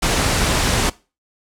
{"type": "low-pass noise", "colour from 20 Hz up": "pink", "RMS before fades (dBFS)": -18, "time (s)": [0.02, 0.9], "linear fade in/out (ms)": 10, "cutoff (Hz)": 10000, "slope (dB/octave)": 24, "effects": ["noise-tail reverb RT60 0.3 s tail -20 dB re dry"]}